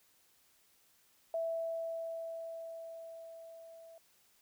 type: tone with level ramp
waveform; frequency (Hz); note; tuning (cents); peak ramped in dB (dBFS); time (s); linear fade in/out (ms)
sine; 659.3; E5; 0; -32 to -52; 1.34-3.98; 2
effects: white hiss -69 dBFS RMS until 4.41 s